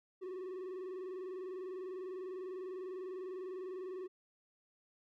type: tone with vibrato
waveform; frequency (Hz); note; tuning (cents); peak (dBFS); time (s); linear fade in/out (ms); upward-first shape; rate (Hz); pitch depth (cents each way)
triangle; 370; F#4; 0; -39; 0.21-4.08; 20; square; 20; 60
effects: none